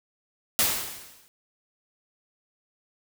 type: noise with exponential decay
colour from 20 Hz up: white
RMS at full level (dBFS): -20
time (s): 0.59-1.28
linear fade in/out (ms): 0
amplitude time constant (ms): 150
effects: none